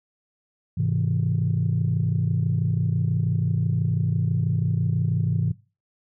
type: chord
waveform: sine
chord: Ab augmented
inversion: none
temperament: just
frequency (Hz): 103.83 / 129.78 / 162.23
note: Ab2 / C3 / E3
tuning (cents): 0 / -14 / -27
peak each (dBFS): -24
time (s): 0.77-5.52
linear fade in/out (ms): 10
effects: noise-tail reverb RT60 0.3 s tail -19 dB re dry + tanh soft clip ceiling -13 dBFS